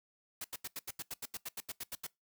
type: noise bursts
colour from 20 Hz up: white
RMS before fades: -41 dBFS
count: 15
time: 0.41-2.068 s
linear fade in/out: 5 ms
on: 34 ms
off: 82 ms
effects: noise-tail reverb RT60 0.2 s tail -23 dB re dry